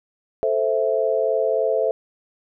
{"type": "chord", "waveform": "sine", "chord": "A minor", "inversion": "none", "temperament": "equal", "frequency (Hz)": [440, 523.3, 659.3], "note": ["A4", "C5", "E5"], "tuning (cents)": [0, 0, 0], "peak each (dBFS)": -22, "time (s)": [0.43, 1.91], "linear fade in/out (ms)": 0, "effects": []}